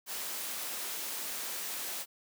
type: high-pass noise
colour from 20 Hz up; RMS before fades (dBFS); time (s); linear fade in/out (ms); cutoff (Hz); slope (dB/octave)
white; -38; 0.06-2.06; 50; 250; 12
effects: none